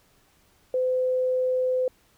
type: tone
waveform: sine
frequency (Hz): 510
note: C5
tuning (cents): -44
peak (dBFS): -21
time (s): 0.74-1.88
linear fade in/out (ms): 2
effects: pink hiss -62 dBFS RMS until 2.17 s